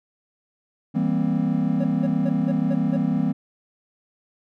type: chord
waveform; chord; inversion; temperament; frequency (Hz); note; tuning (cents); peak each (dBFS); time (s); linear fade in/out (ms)
triangle; C dominant seventh; first; just; 163.52 / 196.22 / 235.5 / 261.6; E3 / G3 / Bb3 / C4; -14 / +2 / +18 / 0; -23; 0.94-3.33; 20
type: tone bursts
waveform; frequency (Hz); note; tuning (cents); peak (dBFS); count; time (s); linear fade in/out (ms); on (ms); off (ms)
triangle; 555; C#5; +2; -25; 6; 1.8-2.97; 10; 45; 180
effects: none